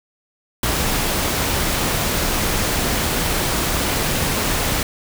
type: noise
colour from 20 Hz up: pink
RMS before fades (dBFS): -20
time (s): 0.63-4.83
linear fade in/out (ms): 2
effects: none